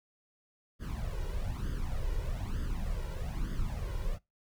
brown noise with flanger, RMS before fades -34 dBFS, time 0.79-4.19 s, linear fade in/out 50 ms, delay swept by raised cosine 0.61 to 2.11 ms, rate 1.1 Hz, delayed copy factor +0.8, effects noise-tail reverb RT60 0.2 s tail -22 dB re dry

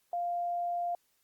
sine tone, 698 Hz, F5, 1 cent flat, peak -30 dBFS, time 0.13-0.95 s, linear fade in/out 2 ms, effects white hiss -73 dBFS RMS until 1.23 s + Opus 48 kbps

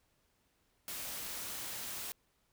white noise, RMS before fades -42 dBFS, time 0.88-2.12 s, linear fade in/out 0 ms, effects pink hiss -75 dBFS RMS until 2.52 s

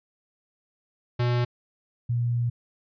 square / sine tone pair in turn, 121.5 / 119.55 Hz, B2 / A#2, -28 / +44 cents, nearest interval unison, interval 28 cents, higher first, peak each -22 dBFS, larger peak neither, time 1.19-1.45 / 2.09-2.5 s, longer second, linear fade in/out 10 ms, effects resampled to 11025 Hz

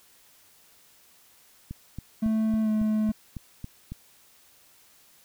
click train, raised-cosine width 5 ms, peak -23 dBFS, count 9, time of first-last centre 1.71-3.92 s, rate 3.62 Hz
triangle tone with pitch glide, 219.6 to 215.5 Hz, A3 to A3, -3 to -36 cents, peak -20 dBFS, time 2.22-3.12 s, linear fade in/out 10 ms, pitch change -33 cents, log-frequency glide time 2.62-2.69 s
effects white hiss -58 dBFS RMS until 5.24 s

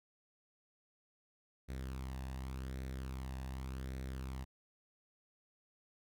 sawtooth tone with flanger, 65.4 Hz, C2, in tune, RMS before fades -43 dBFS, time 1.68-4.45 s, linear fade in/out 20 ms, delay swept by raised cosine 0.5 to 1.13 ms, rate 0.87 Hz, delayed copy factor +0.5, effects none

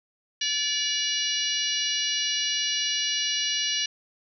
harmonic tone, 577 Hz, D5, 31 cents flat, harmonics 3 / 4 / 5 / 6 / 7 / 8 / 9 / 10, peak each -36 / -37 / -28 / -35 / -31 / -36 / -38 / -31 dBFS, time 0.41-3.86 s, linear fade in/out 5 ms, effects none

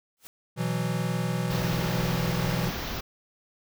white noise with exponential growth, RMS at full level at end -41 dBFS, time 0.17-0.27 s, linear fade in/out 0 ms, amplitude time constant 20 ms
square chord, B suspended fourth, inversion none, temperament equal, 123.47 / 164.81 / 185 Hz, B2 / E3 / F#3, 0 / 0 / 0 cents, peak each -31 / -30 / -33 dBFS, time 0.56-2.72 s, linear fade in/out 50 ms
pink band-stop noise, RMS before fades -33 dBFS, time 1.5-3.01 s, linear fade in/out 10 ms, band 6100 to 13000 Hz, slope 48 dB/octave
effects none

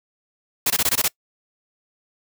white noise bursts, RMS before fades -19 dBFS, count 7, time 0.66-1.081 s, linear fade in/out 5 ms, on 43 ms, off 20 ms, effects noise-tail reverb RT60 0.1 s tail -25 dB re dry

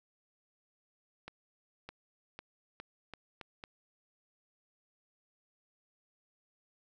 accelerating click train, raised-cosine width 0.3 ms, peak -28 dBFS, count 7, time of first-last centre 1.28-3.639 s, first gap 610 ms, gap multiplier 0.82, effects none

